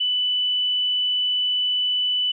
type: tone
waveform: sine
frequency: 2985 Hz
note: F#7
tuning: 15 cents sharp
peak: -19 dBFS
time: 0-2.32 s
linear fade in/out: 10 ms
effects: none